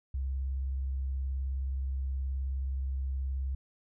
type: tone with vibrato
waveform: sine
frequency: 66.6 Hz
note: C2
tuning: 31 cents sharp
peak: -30 dBFS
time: 0.14-3.55 s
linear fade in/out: 5 ms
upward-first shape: sine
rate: 19 Hz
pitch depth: 40 cents each way
effects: none